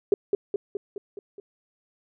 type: tone with echo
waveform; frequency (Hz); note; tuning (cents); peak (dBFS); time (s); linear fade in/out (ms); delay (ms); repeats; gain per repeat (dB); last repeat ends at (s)
sine; 402.3; G4; +45; -14; 0.12-0.14; 2; 210; 6; -4; 1.4
effects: none